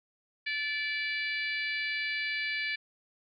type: harmonic tone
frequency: 581 Hz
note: D5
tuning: 19 cents flat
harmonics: 3 / 4 / 5 / 6 / 7 / 8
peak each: -35 / -33 / -42 / -45 / -42 / -44 dBFS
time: 0.46-2.76 s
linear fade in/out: 10 ms
effects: none